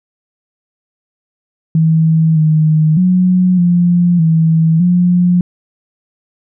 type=tone with pitch steps; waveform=sine; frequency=160.7 / 155.8 / 182.6 / 174.9 / 161.8 / 177.6 Hz; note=E3 / D#3 / F#3 / F3 / E3 / F3; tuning=-44 / +3 / -23 / +3 / -32 / +29 cents; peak=-7 dBFS; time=1.75-5.41 s; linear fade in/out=2 ms; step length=610 ms; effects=none